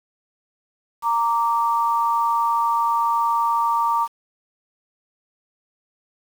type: tone pair together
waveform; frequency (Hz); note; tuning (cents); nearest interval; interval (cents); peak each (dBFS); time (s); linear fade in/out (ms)
sine; 927 / 1168; A#5 / D6; -10 / -10; major third; 400; -19 / -21; 1.02-4.08; 50
effects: 7-bit